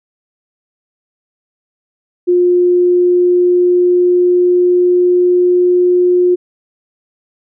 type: tone with pitch glide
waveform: sine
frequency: 355.8 to 358.1 Hz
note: F4 to F4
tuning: +32 to +43 cents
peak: -7 dBFS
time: 2.27-6.36 s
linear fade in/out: 20 ms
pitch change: +11 cents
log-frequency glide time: 2.56-5.93 s
effects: none